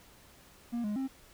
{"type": "tone with pitch steps", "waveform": "triangle", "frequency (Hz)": [236.8, 208.7, 266.5], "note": ["A#3", "G#3", "C4"], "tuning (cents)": [27, 9, 32], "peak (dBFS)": -29, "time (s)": [0.72, 1.08], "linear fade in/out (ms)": 20, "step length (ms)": 120, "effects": ["pink hiss -58 dBFS RMS until 1.33 s"]}